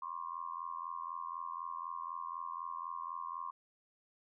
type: tone with amplitude modulation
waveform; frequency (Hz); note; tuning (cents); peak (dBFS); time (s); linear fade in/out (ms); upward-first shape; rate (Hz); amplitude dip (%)
sine; 1071; C6; +40; -35; 0.02-3.51; 5; sine; 84; 100
effects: none